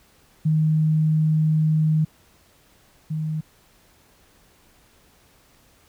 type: tone pair in turn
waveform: sine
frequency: 156 / 156 Hz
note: D#3 / D#3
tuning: +5 / +5 cents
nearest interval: unison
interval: 0 cents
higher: neither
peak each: -16 / -23 dBFS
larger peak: first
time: 0.45-2.05 / 3.1-3.41 s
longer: first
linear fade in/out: 10 ms
effects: pink hiss -57 dBFS RMS until 5.88 s